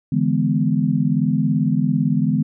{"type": "chord", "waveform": "sine", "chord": "E dominant seventh", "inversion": "third", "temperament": "equal with one note detuned", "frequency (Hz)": [146.83, 164.81, 207.7, 249.5], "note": ["D3", "E3", "G#3", "B3"], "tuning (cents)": [0, 0, 0, 18], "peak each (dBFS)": -21, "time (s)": [0.12, 2.43], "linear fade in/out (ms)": 5, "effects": []}